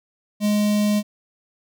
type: tone with notch filter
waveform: square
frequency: 208.4 Hz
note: G#3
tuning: 6 cents sharp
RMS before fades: -19 dBFS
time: 0.4-1.03 s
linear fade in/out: 50 ms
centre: 1400 Hz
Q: 0.87
effects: none